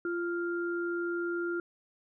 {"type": "tone pair together", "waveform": "sine", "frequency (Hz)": [345.1, 1396.9], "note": ["F4", "F6"], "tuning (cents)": [-21, 0], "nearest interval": "2 octaves", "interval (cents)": 2421, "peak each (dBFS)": [-31, -36], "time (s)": [0.05, 1.6], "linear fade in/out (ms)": 2, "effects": []}